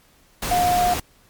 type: tone in noise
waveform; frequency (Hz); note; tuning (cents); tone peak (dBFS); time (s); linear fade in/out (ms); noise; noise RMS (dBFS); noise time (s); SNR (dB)
sine; 714; F5; +38; -16; 0.51-0.94; 5; pink; -26; 0.42-1; +7
effects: pink hiss -56 dBFS RMS until 1.29 s + MP3 96 kbps